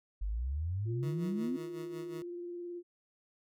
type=exponential sweep; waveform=sine; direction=up; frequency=46.59 to 271.5 Hz; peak=-32 dBFS; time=0.21-1.57 s; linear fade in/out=10 ms
type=tone with vibrato; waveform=sine; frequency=349.2 Hz; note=F4; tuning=in tune; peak=-39 dBFS; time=0.85-2.83 s; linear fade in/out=50 ms; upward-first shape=sine; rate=19 Hz; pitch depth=19 cents each way
type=tone with tremolo; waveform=20% pulse; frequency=159.1 Hz; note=D#3; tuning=39 cents sharp; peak=-38 dBFS; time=1.03-2.22 s; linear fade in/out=0 ms; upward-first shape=sine; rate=5.5 Hz; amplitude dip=70%
effects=none